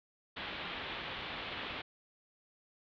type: low-pass noise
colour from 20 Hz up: white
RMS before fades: -42 dBFS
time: 0.36-1.82 s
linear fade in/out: 10 ms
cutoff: 3700 Hz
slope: 48 dB/octave
effects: none